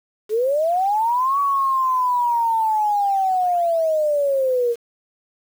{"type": "linear two-way sweep", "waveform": "sine", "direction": "up then down", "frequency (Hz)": [411.8, 1133, 462.7], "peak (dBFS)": -16, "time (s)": [0.29, 4.76], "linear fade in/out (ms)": 50, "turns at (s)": 1.39, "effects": ["7-bit"]}